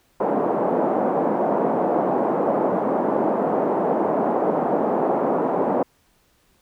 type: band-pass noise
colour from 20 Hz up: white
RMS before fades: -21 dBFS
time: 0.2-5.83 s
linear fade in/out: 5 ms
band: 200 to 800 Hz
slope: 24 dB/octave
effects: pink hiss -62 dBFS RMS until 6.61 s